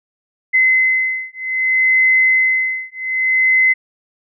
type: beating tone pair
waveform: sine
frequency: 2047 / 2047.63 Hz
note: C7 / C7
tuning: -38 / -38 cents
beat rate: 0.63 Hz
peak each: -15 dBFS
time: 0.53-3.74 s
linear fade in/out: 20 ms
effects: none